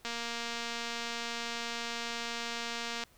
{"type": "click train", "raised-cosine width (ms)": 0.2, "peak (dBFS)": -20, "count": 700, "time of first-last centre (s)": [0.05, 3.037], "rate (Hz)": 234, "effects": ["pink hiss -63 dBFS RMS until 3.17 s"]}